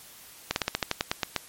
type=slowing click train; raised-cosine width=0.2 ms; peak=-7 dBFS; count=11; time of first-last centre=0.51-1.363 s; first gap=51 ms; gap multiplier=1.11; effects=white hiss -49 dBFS RMS until 1.48 s + MP3 64 kbps